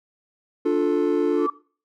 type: chord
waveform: triangle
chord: D minor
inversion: none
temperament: just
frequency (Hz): 293.7 / 352.4 / 440.5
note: D4 / F4 / A4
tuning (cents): 0 / +16 / +2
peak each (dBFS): -20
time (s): 0.65-1.47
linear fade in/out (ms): 10
type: tone with exponential growth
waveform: sine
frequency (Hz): 1158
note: D6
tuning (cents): -25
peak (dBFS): -19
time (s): 1.28-1.5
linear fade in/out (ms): 5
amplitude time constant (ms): 47
effects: noise-tail reverb RT60 0.4 s tail -20 dB re dry + tanh soft clip ceiling -8 dBFS